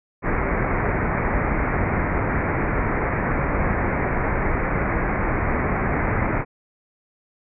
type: low-pass noise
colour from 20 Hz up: pink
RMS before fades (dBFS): -22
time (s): 0.22-6.45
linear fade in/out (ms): 50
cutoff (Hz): 2300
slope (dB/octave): 96
effects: none